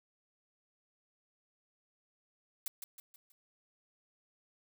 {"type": "noise with echo", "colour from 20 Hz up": "blue", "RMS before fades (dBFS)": -37, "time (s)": [2.66, 2.68], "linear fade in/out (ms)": 2, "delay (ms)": 160, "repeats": 4, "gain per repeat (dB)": -7, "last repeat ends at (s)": 3.32, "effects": []}